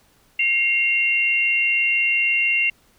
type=tone pair together; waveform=sine; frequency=2132 / 2758 Hz; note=C7 / F7; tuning=+32 / -22 cents; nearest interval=major third; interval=446 cents; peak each=-21 / -18 dBFS; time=0.39-2.7 s; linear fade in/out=5 ms; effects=pink hiss -58 dBFS RMS until 2.98 s